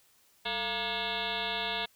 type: tone with frequency modulation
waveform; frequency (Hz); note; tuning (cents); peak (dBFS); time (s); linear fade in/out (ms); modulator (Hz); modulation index
sine; 2180; C#7; -29; -30; 0.45-1.86; 10; 248; 7
effects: white hiss -65 dBFS RMS until 1.95 s